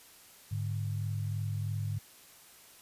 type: tone pair together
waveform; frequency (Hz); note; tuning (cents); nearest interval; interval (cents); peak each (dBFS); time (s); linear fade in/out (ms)
sine; 104 / 147.08; G#2 / D3; +3 / +3; tritone; 600; -32 / -38; 0.51-1.99; 10
effects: white hiss -56 dBFS RMS until 2.81 s + resampled to 32000 Hz